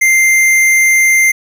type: tone with tanh clipping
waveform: sine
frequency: 2093 Hz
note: C7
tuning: in tune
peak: -8 dBFS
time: 0.01-1.32 s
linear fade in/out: 10 ms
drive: 18 dB
effects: none